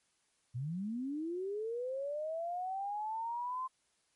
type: linear sweep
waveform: sine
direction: up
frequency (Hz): 113.7 to 1046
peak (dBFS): -35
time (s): 0.54-3.68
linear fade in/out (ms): 20
effects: white hiss -75 dBFS RMS until 4.15 s + MP3 48 kbps